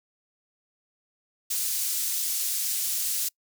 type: high-pass noise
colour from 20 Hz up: pink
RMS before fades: -28 dBFS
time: 1.5-3.29 s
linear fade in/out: 10 ms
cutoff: 6600 Hz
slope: 12 dB/octave
effects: noise-tail reverb RT60 0.1 s tail -26 dB re dry